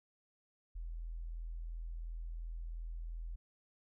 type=tone; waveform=sine; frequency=41.43 Hz; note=E1; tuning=9 cents sharp; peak=-40 dBFS; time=0.75-3.36 s; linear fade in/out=10 ms; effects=none